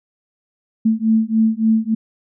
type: beating tone pair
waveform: sine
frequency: 220 / 223.5 Hz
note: A3 / A3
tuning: 0 / +27 cents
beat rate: 3.5 Hz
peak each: -16 dBFS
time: 0.85-1.95 s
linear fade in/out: 10 ms
effects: none